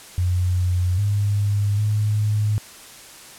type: tone with pitch steps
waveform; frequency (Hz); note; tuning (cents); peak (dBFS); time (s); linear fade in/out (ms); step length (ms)
sine; 90.2 / 102.1 / 105.7; F#2 / G#2 / G#2; -44 / -29 / +31; -17; 0.18-2.58; 0; 800
effects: white hiss -42 dBFS RMS until 3.38 s + low-pass 11000 Hz 12 dB/octave